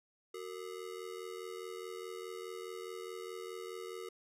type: ring-modulated tone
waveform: square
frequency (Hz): 415.3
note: G#4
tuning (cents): 0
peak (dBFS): -40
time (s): 0.34-4.09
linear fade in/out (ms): 5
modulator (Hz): 42.4
effects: resampled to 32000 Hz